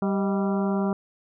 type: harmonic tone with a mistuned harmonic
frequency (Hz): 196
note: G3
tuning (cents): 0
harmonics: 1 / 2 / 3 / 4 / 5 / 6 / 7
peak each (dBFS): -23 / -29 / -33 / -35 / -37 / -39 / -40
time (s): 0.02-0.93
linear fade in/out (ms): 2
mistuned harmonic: 3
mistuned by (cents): +95
effects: none